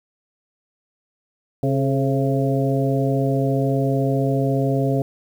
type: harmonic tone with a mistuned harmonic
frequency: 135.1 Hz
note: C#3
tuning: 44 cents flat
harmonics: 1 / 2 / 3 / 4 / 5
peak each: -20 / -23 / -25 / -26 / -27 dBFS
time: 1.63-5.02 s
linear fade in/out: 2 ms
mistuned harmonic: 3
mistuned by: +59 cents
effects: 8-bit